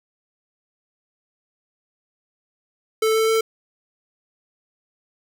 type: tone with pitch steps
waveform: square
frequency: 440 / 443.1 / 446.1 Hz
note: A4 / A4 / A4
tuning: 0 / +12 / +24 cents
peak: -17 dBFS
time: 3.02-3.41 s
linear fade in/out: 5 ms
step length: 130 ms
effects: none